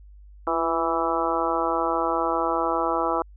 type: harmonic tone with a mistuned harmonic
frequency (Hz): 164.81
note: E3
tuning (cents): 0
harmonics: 2 / 3 / 4 / 5 / 6 / 7 / 8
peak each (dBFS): -29 / -29 / -29 / -29 / -29 / -29 / -29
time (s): 0.47-3.22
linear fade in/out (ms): 2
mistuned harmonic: 2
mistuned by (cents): +39
effects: added 50 Hz sine -44 dBFS peak until 3.36 s